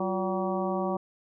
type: harmonic tone with a mistuned harmonic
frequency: 190 Hz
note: F#3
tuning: 46 cents sharp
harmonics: 1 / 2 / 3 / 4 / 5 / 6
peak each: -31 / -32 / -33 / -34 / -37 / -37 dBFS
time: 0-0.97 s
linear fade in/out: 5 ms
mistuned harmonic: 2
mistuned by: -100 cents
effects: none